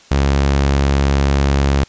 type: tone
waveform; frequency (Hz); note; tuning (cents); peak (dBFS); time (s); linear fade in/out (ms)
sawtooth; 69.4; C#2; +3; -8; 0.11-1.84; 5
effects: white hiss -46 dBFS RMS until 1.88 s + resampled to 16000 Hz